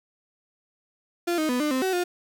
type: tone with pitch steps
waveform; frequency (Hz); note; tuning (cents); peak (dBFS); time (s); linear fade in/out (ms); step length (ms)
35% pulse; 346.1 / 311.3 / 248.2 / 300.2 / 259.9 / 376.8 / 355.3; F4 / D#4 / B3 / D4 / C4 / F#4 / F4; -16 / +1 / +9 / +38 / -11 / +32 / +30; -21; 1.27-2.04; 10; 110
effects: none